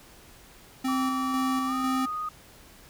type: tone with tremolo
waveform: square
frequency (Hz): 261.6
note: C4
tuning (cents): 0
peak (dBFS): -26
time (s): 0.84-2.06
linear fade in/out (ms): 10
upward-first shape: square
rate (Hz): 2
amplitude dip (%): 30
type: tone with pitch glide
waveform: sine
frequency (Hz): 1151 to 1240.8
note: D6 to D#6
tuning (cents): -35 to -5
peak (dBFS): -29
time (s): 0.88-2.29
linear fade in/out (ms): 5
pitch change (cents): +130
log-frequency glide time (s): 1.66-1.74
effects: pink hiss -52 dBFS RMS until 2.89 s